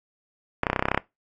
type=clicks; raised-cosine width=0.5 ms; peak=-6 dBFS; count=12; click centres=0.634 / 0.668 / 0.7 / 0.731 / 0.762 / 0.794 / 0.825 / 0.855 / 0.885 / 0.916 / 0.946 / 0.976 s; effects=noise-tail reverb RT60 0.2 s tail -21 dB re dry + AAC 32 kbps